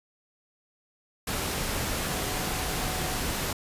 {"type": "tone in noise", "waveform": "sine", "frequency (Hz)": 740, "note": "F#5", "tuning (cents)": 0, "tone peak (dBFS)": -40, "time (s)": [2.08, 3.16], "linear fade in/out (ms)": 5, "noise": "pink", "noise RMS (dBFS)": -30, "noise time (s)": [1.27, 3.53], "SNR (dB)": -13, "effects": ["resampled to 32000 Hz"]}